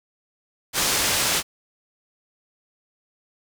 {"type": "low-pass noise", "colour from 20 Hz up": "white", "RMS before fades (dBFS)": -22, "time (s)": [0.73, 1.43], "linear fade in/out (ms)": 50, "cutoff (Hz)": 8500, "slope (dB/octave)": 12, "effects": []}